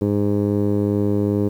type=tone with low-pass filter; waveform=15% pulse; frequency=102.4 Hz; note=G#2; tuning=24 cents flat; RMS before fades=-19 dBFS; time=0.01-1.49 s; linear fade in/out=10 ms; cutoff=470 Hz; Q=1.7; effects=8-bit

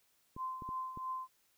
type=tone with tremolo; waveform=sine; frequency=1036 Hz; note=C6; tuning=17 cents flat; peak=-35 dBFS; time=0.36-1.28 s; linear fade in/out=50 ms; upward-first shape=triangle; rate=3 Hz; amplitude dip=70%
type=clicks; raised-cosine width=3 ms; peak=-35 dBFS; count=4; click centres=0.365 / 0.622 / 0.69 / 0.974 s
effects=white hiss -73 dBFS RMS until 1.57 s

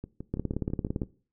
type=two click trains; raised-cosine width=3 ms; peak=-24 / -16 dBFS; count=7 / 13; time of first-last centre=0.04-1.033 / 0.34-1.018 s; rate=6.04 / 17.7 Hz; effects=noise-tail reverb RT60 0.4 s tail -19 dB re dry

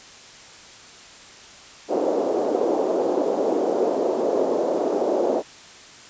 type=band-pass noise; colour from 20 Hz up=white; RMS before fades=-22 dBFS; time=1.88-5.43 s; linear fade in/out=50 ms; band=320 to 580 Hz; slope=24 dB/octave; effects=white hiss -44 dBFS RMS until 6.09 s + resampled to 16000 Hz

